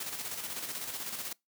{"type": "noise with tremolo", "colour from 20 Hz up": "white", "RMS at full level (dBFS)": -37, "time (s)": [0, 1.33], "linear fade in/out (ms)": 5, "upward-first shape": "square", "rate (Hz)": 16, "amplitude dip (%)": 45, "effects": ["noise-tail reverb RT60 0.2 s tail -25 dB re dry", "high-pass 100 Hz 12 dB/octave"]}